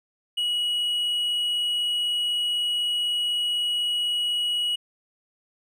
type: tone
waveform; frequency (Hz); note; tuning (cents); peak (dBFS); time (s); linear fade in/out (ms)
triangle; 2914; F#7; -27; -21; 0.37-4.76; 10
effects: none